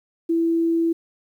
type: tone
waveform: sine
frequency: 332 Hz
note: E4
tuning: 12 cents sharp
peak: -17 dBFS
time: 0.29-0.93 s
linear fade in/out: 10 ms
effects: 9-bit